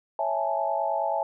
sine chord, A major seventh, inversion first, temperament equal, 554.4 / 659.3 / 830.6 / 880 Hz, C#5 / E5 / G#5 / A5, 0 / 0 / 0 / 0 cents, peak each -32 / -28 / -29 / -30 dBFS, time 0.19-1.23 s, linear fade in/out 2 ms, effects none

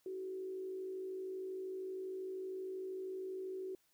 sine tone with frequency modulation, 376.4 Hz, F#4, 30 cents sharp, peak -40 dBFS, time 0.06-3.75 s, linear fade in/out 2 ms, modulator 52.8 Hz, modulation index 0.38, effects white hiss -75 dBFS RMS until 3.93 s

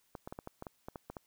clicks, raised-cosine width 1 ms, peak -28 dBFS, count 11, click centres 0.152 / 0.275 / 0.325 / 0.389 / 0.474 / 0.624 / 0.668 / 0.885 / 0.958 / 1.1 / 1.168 s, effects white hiss -73 dBFS RMS until 1.26 s

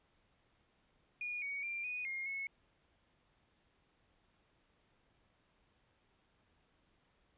sine tone with pitch steps, 2442 / 2243 / 2376 / 2477 / 2134 / 2191 Hz, D#7 / C#7 / D7 / D#7 / C7 / C#7, -33 / +20 / +20 / -8 / +34 / -21 cents, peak -38 dBFS, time 1.21-2.47 s, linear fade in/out 2 ms, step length 210 ms, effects pink hiss -74 dBFS RMS until 7.37 s + resampled to 8000 Hz

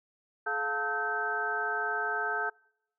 sine tone cluster, 427.9 / 706 / 889 / 1293 / 1550 Hz, A4 / F5 / A5 / E6 / G6, -48 / +19 / +18 / -34 / -20 cents, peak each -38 / -38 / -37 / -36 / -31 dBFS, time 0.46-2.5 s, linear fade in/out 10 ms, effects noise-tail reverb RT60 0.8 s tail -26 dB re dry

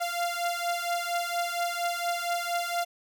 sawtooth beating tone pair, 692 / 696.3 Hz, F5 / F5, -16 / -5 cents, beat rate 4.3 Hz, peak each -27 dBFS, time 0-2.85 s, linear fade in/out 20 ms, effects none

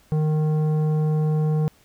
triangle tone with tanh clipping, 154.1 Hz, D#3, 16 cents flat, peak -20 dBFS, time 0.12-1.68 s, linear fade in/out 0 ms, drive 15 dB, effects pink hiss -57 dBFS RMS until 1.84 s

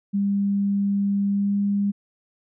sine tone with pitch glide, 200 to 201.5 Hz, G3 to G3, +35 to +48 cents, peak -19 dBFS, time 0.13-1.92 s, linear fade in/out 20 ms, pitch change +13 cents, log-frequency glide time 1.29-1.58 s, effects none

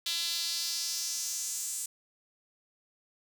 sawtooth tone with high-pass filter sweep, 337.9 Hz, E4, 43 cents sharp, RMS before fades -34 dBFS, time 0.06-1.86 s, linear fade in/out 5 ms, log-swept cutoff 3700 to 7900 Hz, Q 2.9, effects none

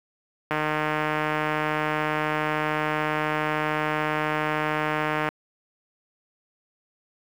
click train, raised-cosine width 0.5 ms, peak -10 dBFS, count 732, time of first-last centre 0.51-5.288 s, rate 153 Hz, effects high-pass 100 Hz 12 dB/octave + 7-bit

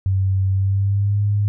sine tone with pitch glide, 95.8 to 102.68 Hz, G2 to G#2, -39 to -19 cents, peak -15 dBFS, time 0.06-1.48 s, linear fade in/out 0 ms, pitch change +120 cents, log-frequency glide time 0.51-1.22 s, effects none

